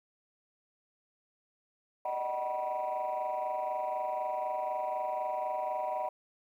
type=tone cluster; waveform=sine; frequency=600 / 624 / 753 / 971 Hz; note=D5 / D#5 / F#5 / B5; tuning=+37 / +5 / +30 / -30 cents; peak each=-39 / -36 / -34 / -35 dBFS; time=2.05-6.09 s; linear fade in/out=5 ms; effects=tanh soft clip ceiling -26 dBFS + 11-bit